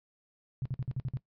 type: tone bursts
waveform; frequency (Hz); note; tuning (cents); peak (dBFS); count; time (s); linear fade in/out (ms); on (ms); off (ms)
sine; 130.81; C3; 0; -30; 7; 0.62-1.171; 0; 35; 51
effects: noise-tail reverb RT60 0.1 s tail -18 dB re dry + resampled to 11025 Hz